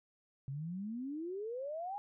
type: exponential sweep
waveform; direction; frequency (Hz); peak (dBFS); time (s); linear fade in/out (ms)
sine; up; 131.3 to 835; -38; 0.48-1.98; 0
effects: none